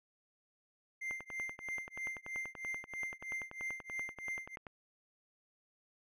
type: tone with tremolo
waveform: triangle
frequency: 2093 Hz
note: C7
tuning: in tune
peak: -34 dBFS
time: 1.01-4.56 s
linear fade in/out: 10 ms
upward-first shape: triangle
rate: 3.1 Hz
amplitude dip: 100%
type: click train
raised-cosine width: 0.5 ms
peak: -31 dBFS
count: 38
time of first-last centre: 1.11-4.668 s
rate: 10.4 Hz
effects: none

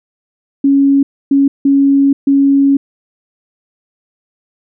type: tone bursts at uneven times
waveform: sine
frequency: 277.2 Hz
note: C#4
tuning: in tune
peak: -6 dBFS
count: 4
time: 0.64-1.03 / 1.31-1.48 / 1.65-2.13 / 2.27-2.77 s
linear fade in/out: 5 ms
effects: none

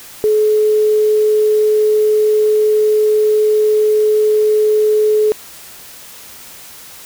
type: tone with quantisation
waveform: sine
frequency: 427.1 Hz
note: G#4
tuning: 48 cents sharp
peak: -9 dBFS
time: 0.24-5.32 s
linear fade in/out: 0 ms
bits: 6
effects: white hiss -36 dBFS RMS until 7.05 s

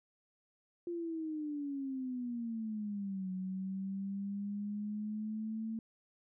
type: exponential two-way sweep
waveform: sine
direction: down then up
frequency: 349.2 to 185.4 to 224.2 Hz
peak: -36 dBFS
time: 0.87-5.79 s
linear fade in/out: 2 ms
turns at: 3.31 s
effects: none

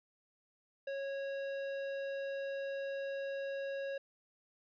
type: tone with tanh clipping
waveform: sine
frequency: 550 Hz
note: C#5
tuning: 14 cents flat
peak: -39 dBFS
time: 0.87-3.98 s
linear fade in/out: 5 ms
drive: 15 dB
effects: resampled to 11025 Hz

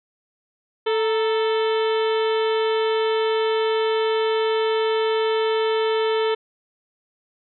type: harmonic tone with a mistuned harmonic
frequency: 440 Hz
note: A4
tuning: in tune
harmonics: 1 / 2 / 3 / 4 / 5 / 6 / 7 / 8 / 9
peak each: -19 / -28 / -31 / -34 / -36 / -39 / -34 / -36 / -42 dBFS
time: 0.86-6.35 s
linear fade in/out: 10 ms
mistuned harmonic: 2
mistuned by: +82 cents
effects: none

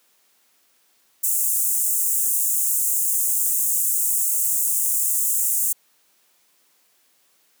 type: high-pass noise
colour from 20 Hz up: pink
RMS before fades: -21 dBFS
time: 1.23-5.73 s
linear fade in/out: 10 ms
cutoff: 7200 Hz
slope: 48 dB/octave
effects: white hiss -62 dBFS RMS until 7.6 s + high-pass 200 Hz 12 dB/octave

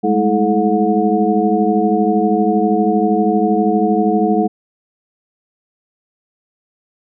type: tone cluster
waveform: sine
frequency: 202.6 / 215.2 / 324.6 / 431 / 725 Hz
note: G#3 / A3 / E4 / A4 / F#5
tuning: -43 / -38 / -27 / -36 / -35 cents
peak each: -18 dBFS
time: 0.03-4.48 s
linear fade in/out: 20 ms
effects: none

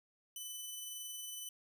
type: tone with amplitude modulation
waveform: 10% pulse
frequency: 3000 Hz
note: F#7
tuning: 23 cents sharp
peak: -34 dBFS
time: 0.36-1.49 s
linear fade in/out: 2 ms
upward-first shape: sine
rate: 21.8 Hz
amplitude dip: 25%
effects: none

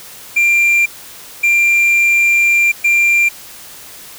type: tone bursts at uneven times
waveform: triangle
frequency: 2379 Hz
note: D7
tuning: 22 cents sharp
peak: -7 dBFS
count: 3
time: 0.36-0.86 / 1.43-2.72 / 2.84-3.29 s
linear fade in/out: 10 ms
effects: white hiss -35 dBFS RMS until 4.18 s

